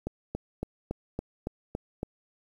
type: click train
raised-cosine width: 2 ms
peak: -18 dBFS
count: 8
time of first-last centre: 0.07-2.031 s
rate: 3.57 Hz
effects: 9-bit